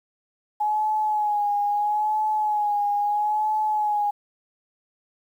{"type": "tone with vibrato", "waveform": "sine", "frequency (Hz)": 839, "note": "G#5", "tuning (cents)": 17, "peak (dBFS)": -20, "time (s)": [0.6, 4.11], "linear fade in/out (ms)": 10, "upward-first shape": "sine", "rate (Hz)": 0.76, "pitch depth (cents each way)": 41, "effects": ["9-bit"]}